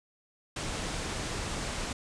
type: low-pass noise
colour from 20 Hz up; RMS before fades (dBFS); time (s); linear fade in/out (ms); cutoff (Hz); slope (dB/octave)
pink; -35; 0.56-1.93; 5; 9300; 48
effects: none